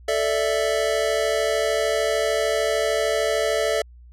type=chord; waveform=square; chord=A suspended fourth; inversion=none; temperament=just; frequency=440 / 586.7 / 660 Hz; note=A4 / D5 / E5; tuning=0 / -2 / +2 cents; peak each=-25 dBFS; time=0.08-3.82 s; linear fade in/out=5 ms; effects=added 60 Hz sine -43 dBFS peak until 4.12 s + low-pass 11000 Hz 12 dB/octave

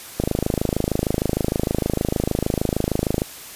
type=click train; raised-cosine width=2 ms; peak=-6 dBFS; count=81; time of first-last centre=0.2-3.219 s; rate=26.5 Hz; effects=white hiss -38 dBFS RMS until 3.55 s + resampled to 32000 Hz

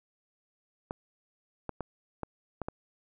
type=clicks; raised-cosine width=1 ms; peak=-20 dBFS; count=6; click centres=0.909 / 1.693 / 1.807 / 2.233 / 2.617 / 2.685 s; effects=none

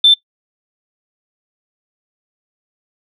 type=tone; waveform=sine; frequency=3548 Hz; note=A7; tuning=14 cents sharp; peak=-4 dBFS; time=0.04-0.14 s; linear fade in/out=5 ms; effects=noise-tail reverb RT60 0.1 s tail -19 dB re dry + tanh soft clip ceiling 0 dBFS

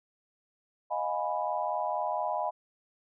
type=chord; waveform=sine; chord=F half-diminished seventh; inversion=third; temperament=equal with one note detuned; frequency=622.3 / 706.6 / 830.6 / 987.8 Hz; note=Eb5 / F5 / Ab5 / Cb6; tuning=0 / +20 / 0 / 0 cents; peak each=-34 dBFS; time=0.9-2.51 s; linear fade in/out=20 ms; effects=none

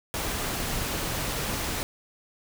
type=noise; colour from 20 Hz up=pink; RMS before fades=-30 dBFS; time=0.14-1.83 s; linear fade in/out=0 ms; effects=none

